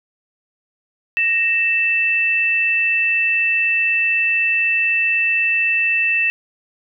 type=tone pair together; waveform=sine; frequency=1864.7 / 2652 Hz; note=A#6 / E7; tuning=0 / +10 cents; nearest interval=tritone; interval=610 cents; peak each=-22 / -15 dBFS; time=1.17-6.3 s; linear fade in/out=0 ms; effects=none